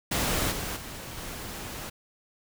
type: noise with level steps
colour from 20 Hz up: pink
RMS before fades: -27 / -33 / -40 / -38 dBFS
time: 0.11-1.9 s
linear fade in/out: 10 ms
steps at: 0.51 / 0.76 / 1.17 s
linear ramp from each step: 10 ms
effects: none